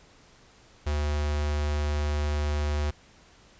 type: tone with notch filter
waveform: square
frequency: 74.1 Hz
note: D2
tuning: 16 cents sharp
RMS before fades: -27 dBFS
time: 0.86-2.91 s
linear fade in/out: 10 ms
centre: 180 Hz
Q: 1.1
effects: pink hiss -56 dBFS RMS until 3.59 s + resampled to 16000 Hz